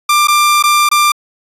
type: tone with dropouts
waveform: sawtooth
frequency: 1188 Hz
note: D6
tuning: 20 cents sharp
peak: -4 dBFS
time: 0.09-1.12 s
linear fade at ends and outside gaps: 5 ms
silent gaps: 0.273-0.282 / 0.626-0.637 / 0.89-0.914 s
effects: resampled to 32000 Hz